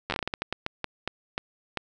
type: slowing click train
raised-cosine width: 0.3 ms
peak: -12 dBFS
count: 16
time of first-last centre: 0.1-1.773 s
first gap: 10 ms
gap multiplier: 1.3
effects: none